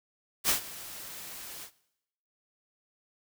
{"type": "noise with ADSR envelope", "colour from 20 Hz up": "white", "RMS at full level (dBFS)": -24, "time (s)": [0.44, 1.71], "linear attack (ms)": 50, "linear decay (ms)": 110, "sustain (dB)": -19, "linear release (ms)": 84, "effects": ["noise-tail reverb RT60 0.8 s tail -19 dB re dry"]}